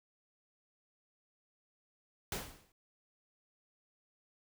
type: noise with exponential decay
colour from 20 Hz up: pink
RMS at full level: -35 dBFS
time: 2.32-2.72 s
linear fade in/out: 2 ms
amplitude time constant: 86 ms
effects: none